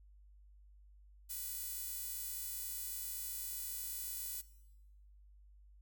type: tone with high-pass filter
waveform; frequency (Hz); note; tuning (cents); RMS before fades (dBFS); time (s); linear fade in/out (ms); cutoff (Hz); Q
sawtooth; 493.9; B4; 0; -43; 1.29-4.42; 20; 11000; 0.66
effects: noise-tail reverb RT60 1.0 s tail -19 dB re dry + added 50 Hz sine -58 dBFS peak until 5.81 s